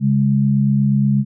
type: tone pair together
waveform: sine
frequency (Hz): 137.2 / 205.6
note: C#3 / G#3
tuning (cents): -17 / -17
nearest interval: perfect fifth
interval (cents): 700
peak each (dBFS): -15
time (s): 0-1.25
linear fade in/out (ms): 50
effects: none